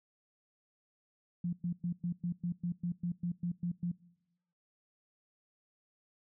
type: tone bursts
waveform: sine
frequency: 174.61 Hz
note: F3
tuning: in tune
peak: -31 dBFS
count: 13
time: 1.44-3.917 s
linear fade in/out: 5 ms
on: 89 ms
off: 110 ms
effects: noise-tail reverb RT60 1.0 s tail -23 dB re dry